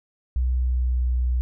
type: tone with pitch glide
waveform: sine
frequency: 62.7 to 61.84 Hz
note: B1 to B1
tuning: +27 to +3 cents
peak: -19 dBFS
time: 0.36-1.41 s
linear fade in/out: 0 ms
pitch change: -24 cents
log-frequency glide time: 0.56-1.05 s
effects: none